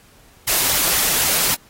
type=noise with flanger; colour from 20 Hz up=white; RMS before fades=-18 dBFS; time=0.47-1.55 s; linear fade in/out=10 ms; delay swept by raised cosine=0.91 to 6.11 ms; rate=3.8 Hz; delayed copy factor=+0.55; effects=pink hiss -51 dBFS RMS until 1.69 s + AAC 48 kbps